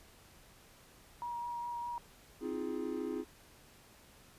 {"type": "tone with vibrato", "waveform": "sine", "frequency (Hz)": 953, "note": "A#5", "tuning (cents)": 38, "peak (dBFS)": -37, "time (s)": [1.22, 1.98], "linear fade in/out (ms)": 0, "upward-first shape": "sine", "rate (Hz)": 4.9, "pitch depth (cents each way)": 11}
{"type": "chord", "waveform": "triangle", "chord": "F minor seventh", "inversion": "second", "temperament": "equal with one note detuned", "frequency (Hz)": [261.6, 316.7, 349.2, 415.3], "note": ["C4", "Eb4", "F4", "Ab4"], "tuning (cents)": [0, 31, 0, 0], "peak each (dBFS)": -39, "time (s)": [2.4, 3.25], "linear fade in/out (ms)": 50}
{"effects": ["pink hiss -60 dBFS RMS until 4.38 s", "resampled to 32000 Hz"]}